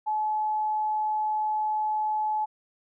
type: tone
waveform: sine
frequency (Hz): 857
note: A5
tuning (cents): -46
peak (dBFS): -24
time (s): 0.06-2.46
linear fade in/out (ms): 20
effects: none